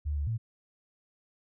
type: tone with pitch steps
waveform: sine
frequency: 74 / 72.3 / 112.6 Hz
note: D2 / D2 / A2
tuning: +14 / -27 / +40 cents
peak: -28 dBFS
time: 0.05-0.38 s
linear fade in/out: 20 ms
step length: 110 ms
effects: none